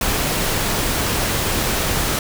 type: noise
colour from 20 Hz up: pink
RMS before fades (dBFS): -20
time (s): 0.01-2.19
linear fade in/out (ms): 2
effects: none